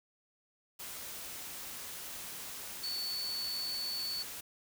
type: tone in noise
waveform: sine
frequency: 4458 Hz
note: C#8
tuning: 9 cents sharp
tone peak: -35 dBFS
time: 2.83-4.23 s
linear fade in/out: 10 ms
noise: white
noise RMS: -44 dBFS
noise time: 0.79-4.41 s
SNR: +6 dB
effects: none